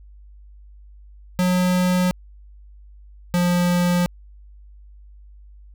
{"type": "tone pair in turn", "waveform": "square", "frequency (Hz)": [181.4, 176.54], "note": ["F#3", "F3"], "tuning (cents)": [-34, 19], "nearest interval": "unison", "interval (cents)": 47, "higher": "first", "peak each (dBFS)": -17, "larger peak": "neither", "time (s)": [[1.39, 2.11], [3.34, 4.06]], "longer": "neither", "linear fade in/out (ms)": 0, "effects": ["added 50 Hz sine -42 dBFS peak until 5.74 s"]}